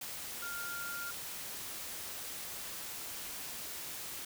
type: tone in noise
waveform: sine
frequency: 1400 Hz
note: F6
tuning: 4 cents sharp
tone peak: -40 dBFS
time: 0.42-1.11 s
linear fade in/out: 5 ms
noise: white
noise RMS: -43 dBFS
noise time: 0.01-4.25 s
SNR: 0 dB
effects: none